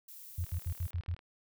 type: noise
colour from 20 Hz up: violet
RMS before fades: -50 dBFS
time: 0.08-0.91 s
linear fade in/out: 5 ms
type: tone bursts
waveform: sine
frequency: 86.7 Hz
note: F2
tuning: 12 cents flat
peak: -31 dBFS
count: 6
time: 0.38-1.148 s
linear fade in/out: 5 ms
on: 68 ms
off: 72 ms
type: click train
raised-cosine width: 0.3 ms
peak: -40 dBFS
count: 30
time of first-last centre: 0.44-1.191 s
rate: 38.6 Hz
effects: none